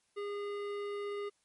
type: tone with hard clipping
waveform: triangle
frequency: 408 Hz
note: G#4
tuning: 31 cents flat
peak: -38 dBFS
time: 0.16-1.3 s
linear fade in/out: 20 ms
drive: 18 dB
effects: white hiss -75 dBFS RMS until 1.44 s + MP3 48 kbps